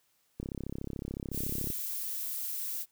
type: click train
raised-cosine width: 3 ms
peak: -24 dBFS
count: 45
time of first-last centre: 0.4-1.702 s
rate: 33.8 Hz
type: noise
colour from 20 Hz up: violet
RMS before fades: -36 dBFS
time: 1.31-2.86 s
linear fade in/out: 50 ms
effects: white hiss -72 dBFS RMS until 2.91 s